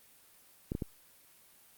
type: clicks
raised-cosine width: 3 ms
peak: -21 dBFS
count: 3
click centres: 0.719 / 0.751 / 0.822 s
effects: white hiss -61 dBFS RMS until 1.77 s + Opus 32 kbps